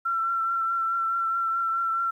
sine tone with vibrato, 1352 Hz, E6, 43 cents sharp, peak -23 dBFS, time 0.05-2.11 s, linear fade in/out 10 ms, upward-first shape triangle, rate 4.7 Hz, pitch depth 26 cents each way, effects 10-bit

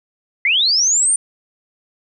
sine linear sweep, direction up, 2000 to 9180 Hz, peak -12 dBFS, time 0.45-1.16 s, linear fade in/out 2 ms, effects none

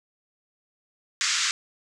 white band-pass noise, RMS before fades -25 dBFS, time 1.21-1.51 s, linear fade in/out 0 ms, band 1200 to 7300 Hz, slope 48 dB/octave, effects none

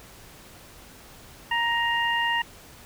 harmonic tone, 936 Hz, A#5, 7 cents sharp, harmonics 1 / 2 / 3, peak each -26 / -25 / -29 dBFS, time 1.51-2.42 s, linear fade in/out 5 ms, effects pink hiss -48 dBFS RMS until 2.85 s

